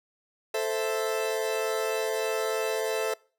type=chord; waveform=40% pulse; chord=A minor; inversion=none; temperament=equal; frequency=440 / 523.3 / 659.3 Hz; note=A4 / C5 / E5; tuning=0 / 0 / 0 cents; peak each=-28 / -32 / -31 dBFS; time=0.54-3.14 s; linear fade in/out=5 ms; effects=noise-tail reverb RT60 0.4 s tail -24 dB re dry